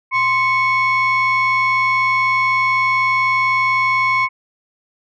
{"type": "tone pair together", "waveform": "sine", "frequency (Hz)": [1043.9, 2212], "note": ["C6", "C#7"], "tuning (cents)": [-4, -4], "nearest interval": "octave + minor second", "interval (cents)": 1300, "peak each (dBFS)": -14, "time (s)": [0.11, 4.29], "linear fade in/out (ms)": 50, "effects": ["tanh soft clip ceiling -10 dBFS"]}